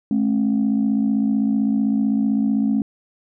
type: tone pair together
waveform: sine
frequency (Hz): 214.3 / 270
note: A3 / C#4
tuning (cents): -45 / -45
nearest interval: major third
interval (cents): 400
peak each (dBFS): -17 / -19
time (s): 0.11-2.82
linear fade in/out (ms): 2
effects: tanh soft clip ceiling -11 dBFS